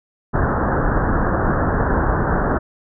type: low-pass noise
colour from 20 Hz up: pink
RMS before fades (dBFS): -18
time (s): 0.33-2.59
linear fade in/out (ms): 20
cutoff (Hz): 1700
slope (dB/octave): 96
effects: none